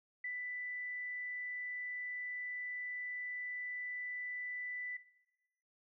sine tone, 1985 Hz, B6, 8 cents sharp, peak -38 dBFS, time 0.24-4.97 s, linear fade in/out 5 ms, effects noise-tail reverb RT60 1.0 s tail -18 dB re dry

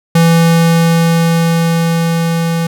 square tone with level ramp, 166.5 Hz, E3, 18 cents sharp, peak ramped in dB -6 to -13 dBFS, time 0.15-2.67 s, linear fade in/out 5 ms, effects none

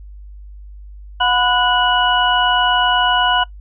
sine tone cluster, 726 / 998 / 1467 / 2937 Hz, F#5 / B5 / F#6 / F#7, -33 / +18 / -15 / -13 cents, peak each -18 dBFS, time 1.2-3.44 s, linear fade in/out 10 ms, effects noise-tail reverb RT60 0.1 s tail -21 dB re dry + added 50 Hz sine -33 dBFS peak until 3.6 s

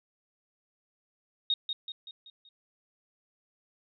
sine tone with echo, 3729 Hz, A#7, in tune, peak -24 dBFS, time 1.5-1.54 s, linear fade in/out 2 ms, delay 190 ms, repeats 5, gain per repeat -6 dB, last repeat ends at 2.49 s, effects none

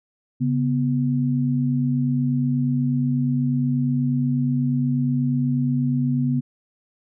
sine tone pair together, 138.59 / 246.9 Hz, C#3 / B3, 0 / 0 cents, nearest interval minor seventh, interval 1000 cents, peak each -21 dBFS, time 0.4-6.41 s, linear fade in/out 20 ms, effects none

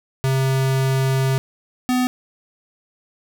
square tone pair in turn, 133.2 / 251.4 Hz, C3 / B3, +31 / +31 cents, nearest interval major seventh, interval 1100 cents, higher second, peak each -17 dBFS, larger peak neither, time 0.24-1.38 / 1.89-2.07 s, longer first, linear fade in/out 0 ms, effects none

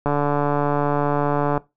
click train, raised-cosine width 1 ms, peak -7 dBFS, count 221, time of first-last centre 0.06-1.577 s, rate 145 Hz, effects noise-tail reverb RT60 0.2 s tail -19 dB re dry

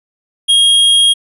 square tone, 3262 Hz, G#7, 32 cents flat, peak -7 dBFS, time 0.48-1.14 s, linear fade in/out 20 ms, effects resampled to 24000 Hz

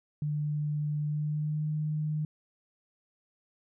sine tone with pitch glide, 149.1 to 152.76 Hz, D3 to D#3, +27 to -31 cents, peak -28 dBFS, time 0.22-2.25 s, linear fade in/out 2 ms, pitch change +42 cents, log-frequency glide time 1.04-1.67 s, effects none

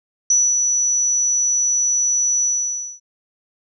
sine tone with ADSR envelope, 5920 Hz, F#8, in tune, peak -11 dBFS, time 0.3-3 s, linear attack 4 ms, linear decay 240 ms, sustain -4 dB, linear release 560 ms, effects none

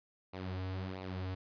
sawtooth tone with flanger, 93.4 Hz, F#2, 17 cents sharp, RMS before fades -40 dBFS, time 0.33-1.35 s, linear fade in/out 10 ms, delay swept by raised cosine 0.59 to 5.69 ms, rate 1.5 Hz, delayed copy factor -0.65, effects resampled to 11025 Hz

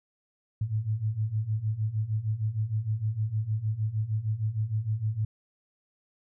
sine beating tone pair, 104.9 / 111.4 Hz, G#2 / A2, +18 / +22 cents, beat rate 6.5 Hz, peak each -31 / -28 dBFS, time 0.61-5.25 s, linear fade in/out 5 ms, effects none

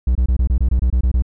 triangle tone bursts, 61.7 Hz, B1, 1 cent flat, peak -10 dBFS, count 11, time 0.07-1.223 s, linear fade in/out 5 ms, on 83 ms, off 24 ms, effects none

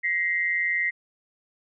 sine tone pair together, 1900 / 2080 Hz, A#6 / C7, +33 / -11 cents, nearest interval major second, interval 156 cents, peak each -25 dBFS, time 0.03-0.91 s, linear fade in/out 20 ms, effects none

